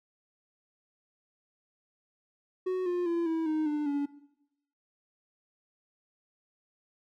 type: tone with pitch steps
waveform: triangle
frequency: 370 / 354.3 / 339.3 / 324.9 / 311.1 / 297.9 / 285.3 Hz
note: F#4 / F4 / F4 / E4 / D#4 / D4 / C#4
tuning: 0 / +25 / -50 / -25 / 0 / +25 / +50 cents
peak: -25 dBFS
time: 2.66-4.06 s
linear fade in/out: 10 ms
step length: 200 ms
effects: noise-tail reverb RT60 0.8 s tail -17 dB re dry